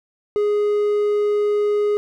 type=tone; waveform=triangle; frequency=415.3 Hz; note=G#4; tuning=in tune; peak=-14 dBFS; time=0.36-1.97 s; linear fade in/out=0 ms; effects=none